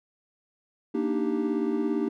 triangle chord, Eb major seventh, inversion second, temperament equal, 233.1 / 293.7 / 311.1 / 392 Hz, Bb3 / D4 / Eb4 / G4, 0 / 0 / 0 / 0 cents, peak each -28 dBFS, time 0.94-2.09 s, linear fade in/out 10 ms, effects none

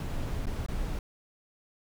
brown noise with dropouts, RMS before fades -32 dBFS, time 0-0.99 s, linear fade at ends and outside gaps 2 ms, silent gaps 0.457-0.468 / 0.663-0.684 s, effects none

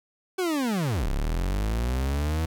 40% pulse linear two-way sweep, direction down then up, 382.9 to 32.22 to 82.1 Hz, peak -23 dBFS, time 0.38-2.46 s, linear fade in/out 10 ms, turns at 1.08 s, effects none

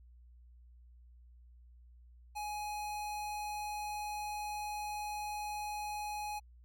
square tone, 837 Hz, G#5, 13 cents sharp, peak -38 dBFS, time 2.35-6.4 s, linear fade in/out 20 ms, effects added 60 Hz sine -55 dBFS peak until 6.64 s + MP3 64 kbps

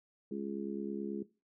harmonic tone, 69.3 Hz, C#2, in tune, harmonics 3 / 4 / 5 / 6, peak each -39 / -44 / -41 / -43 dBFS, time 0.31-1.23 s, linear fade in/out 5 ms, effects noise-tail reverb RT60 0.3 s tail -18 dB re dry

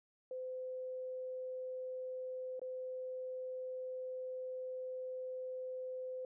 sine tone with dropouts, 512 Hz, C5, 38 cents flat, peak -40 dBFS, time 0.31-6.25 s, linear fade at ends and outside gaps 2 ms, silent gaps 2.595-2.616 s, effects none

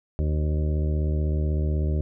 harmonic tone with a mistuned harmonic, 76.1 Hz, D#2, 38 cents flat, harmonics 1 / 2 / 3 / 4 / 5 / 6 / 7 / 8, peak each -22 / -29 / -37 / -37 / -36 / -46 / -42 / -42 dBFS, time 0.19-2.01 s, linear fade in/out 0 ms, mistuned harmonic 6, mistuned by +40 cents, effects none

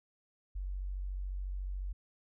sine tone, 47 Hz, F#1, 28 cents sharp, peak -35 dBFS, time 0.55-1.93 s, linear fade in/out 10 ms, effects none

